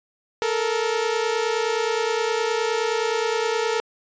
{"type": "tone pair together", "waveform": "sawtooth", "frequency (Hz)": [436.6, 466.2], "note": ["A4", "A#4"], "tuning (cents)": [-13, 0], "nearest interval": "minor second", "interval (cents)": 113, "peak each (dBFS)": -20, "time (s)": [0.42, 3.8], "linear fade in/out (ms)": 0, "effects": ["resampled to 16000 Hz"]}